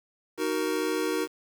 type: chord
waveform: square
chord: D# minor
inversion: none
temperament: just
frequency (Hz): 311.1 / 373.4 / 466.7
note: D#4 / F#4 / A#4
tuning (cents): 0 / +16 / +2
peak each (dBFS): -31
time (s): 0.37-1.28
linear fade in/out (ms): 50
effects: 8-bit